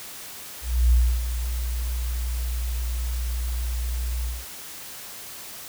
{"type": "tone with ADSR envelope", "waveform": "sine", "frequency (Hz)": 60, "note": "B1", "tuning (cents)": -49, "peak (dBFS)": -13, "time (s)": [0.61, 4.46], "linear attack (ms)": 310, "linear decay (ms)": 290, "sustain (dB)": -11, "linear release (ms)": 200, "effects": ["white hiss -39 dBFS RMS until 5.68 s"]}